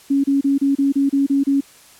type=tone bursts; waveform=sine; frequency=277.2 Hz; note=C#4; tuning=in tune; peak=-13 dBFS; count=9; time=0.1-1.608 s; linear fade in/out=10 ms; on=140 ms; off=31 ms; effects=white hiss -47 dBFS RMS until 1.99 s + low-pass 12000 Hz 12 dB/octave